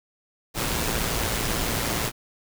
pink noise with amplitude modulation, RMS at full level -24 dBFS, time 0.54-2.12 s, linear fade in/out 50 ms, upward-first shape sine, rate 114 Hz, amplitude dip 45%, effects none

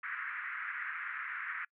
pink band-pass noise, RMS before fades -40 dBFS, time 0.03-1.65 s, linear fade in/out 5 ms, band 1300 to 2100 Hz, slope 48 dB/octave, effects noise-tail reverb RT60 0.1 s tail -26 dB re dry

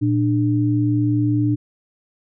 sine tone pair together, 116.6 / 297.5 Hz, A#2 / D4, +1 / +22 cents, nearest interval octave + major third, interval 1621 cents, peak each -18 dBFS, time 0.01-1.56 s, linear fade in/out 20 ms, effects none

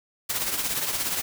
white noise with tremolo, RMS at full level -25 dBFS, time 0.29-1.22 s, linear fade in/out 10 ms, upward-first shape triangle, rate 17 Hz, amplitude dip 60%, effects none

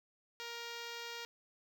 5% pulse tone with notch filter, 469.2 Hz, A#4, 11 cents sharp, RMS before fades -45 dBFS, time 0.4-1.25 s, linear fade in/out 0 ms, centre 11000 Hz, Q 0.59, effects none

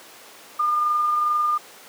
sine tone with amplitude modulation, 1209 Hz, D6, 50 cents sharp, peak -17 dBFS, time 0.59-1.58 s, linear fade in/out 10 ms, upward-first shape sine, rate 22.4 Hz, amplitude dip 25%, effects pink hiss -44 dBFS RMS until 1.88 s + high-pass 400 Hz 12 dB/octave

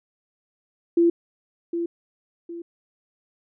sine tone with echo, 340 Hz, F4, 46 cents flat, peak -14 dBFS, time 0.97-1.1 s, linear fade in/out 5 ms, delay 760 ms, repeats 2, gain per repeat -9 dB, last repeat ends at 2.62 s, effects none

